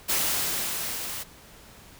white noise with level ramp, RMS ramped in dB -24 to -35 dBFS, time 0.08-1.24 s, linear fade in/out 20 ms, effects pink hiss -50 dBFS RMS until 1.99 s

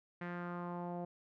sawtooth tone with low-pass filter sweep, 175.2 Hz, F3, 6 cents sharp, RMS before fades -42 dBFS, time 0.21-1.05 s, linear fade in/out 5 ms, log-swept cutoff 1900 to 680 Hz, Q 2.8, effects none

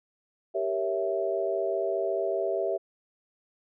sine chord, G diminished seventh, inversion none, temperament equal, 392 / 466.2 / 554.4 / 659.3 Hz, G4 / Bb4 / Db5 / Fb5, 0 / 0 / 0 / 0 cents, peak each -30 / -35 / -33 / -29 dBFS, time 0.54-2.78 s, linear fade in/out 20 ms, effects none

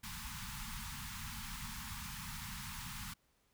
pink band-stop noise, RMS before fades -45 dBFS, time 0.03-3.14 s, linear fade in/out 10 ms, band 240 to 840 Hz, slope 96 dB/octave, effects pink hiss -75 dBFS RMS until 3.53 s

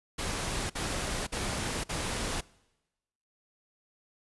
pink noise bursts, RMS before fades -33 dBFS, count 4, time 0.18-2.41 s, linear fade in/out 10 ms, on 520 ms, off 50 ms, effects noise-tail reverb RT60 1.0 s tail -23 dB re dry + resampled to 24000 Hz

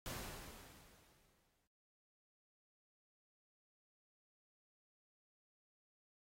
pink noise with exponential decay, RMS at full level -45 dBFS, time 0.06-1.67 s, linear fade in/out 0 ms, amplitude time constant 350 ms, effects noise-tail reverb RT60 0.3 s tail -22 dB re dry + AAC 48 kbps

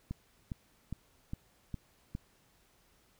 click train, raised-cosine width 5 ms, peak -25 dBFS, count 6, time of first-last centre 0.11-2.151 s, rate 2.45 Hz, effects pink hiss -68 dBFS RMS until 3.19 s

